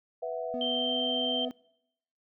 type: chord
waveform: sine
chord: B suspended fourth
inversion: none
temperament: equal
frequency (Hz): 493.9 / 659.3 / 740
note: B4 / E5 / F#5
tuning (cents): 0 / 0 / 0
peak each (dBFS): -35 / -34 / -40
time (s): 0.22-1.49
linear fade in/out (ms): 10
type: tone with pitch glide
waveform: triangle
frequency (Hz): 246.9 to 251.8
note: B3 to B3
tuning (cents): 0 to +34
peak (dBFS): -33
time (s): 0.54-1.51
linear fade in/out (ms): 0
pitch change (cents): +34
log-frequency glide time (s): 0.75-0.93
type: tone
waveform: sine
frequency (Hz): 3136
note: G7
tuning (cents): 0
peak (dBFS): -29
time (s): 0.61-1.45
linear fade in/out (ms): 2
effects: noise-tail reverb RT60 0.8 s tail -24 dB re dry